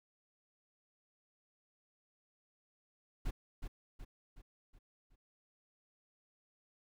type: noise with echo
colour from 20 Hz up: brown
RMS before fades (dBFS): -36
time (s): 3.25-3.31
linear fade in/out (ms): 10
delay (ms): 370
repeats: 5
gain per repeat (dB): -6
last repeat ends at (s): 5.16
effects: none